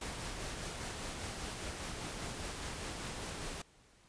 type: noise with tremolo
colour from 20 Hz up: pink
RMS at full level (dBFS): -41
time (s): 0.01-3.62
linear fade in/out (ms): 5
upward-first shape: sine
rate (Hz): 5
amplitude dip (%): 25
effects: pink hiss -65 dBFS RMS until 4.08 s + resampled to 22050 Hz